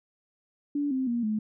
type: tone with pitch steps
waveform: sine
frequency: 288.5 / 261.5 / 237.1 / 214.9 Hz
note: D4 / C4 / A#3 / A3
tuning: -31 / -1 / +30 / -41 cents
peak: -25 dBFS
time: 0.75-1.39 s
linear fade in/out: 5 ms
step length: 160 ms
effects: none